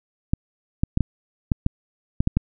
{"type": "clicks", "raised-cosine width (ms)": 5, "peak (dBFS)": -6, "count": 9, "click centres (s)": [0.335, 0.835, 0.974, 1.007, 1.518, 1.664, 2.205, 2.274, 2.37], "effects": []}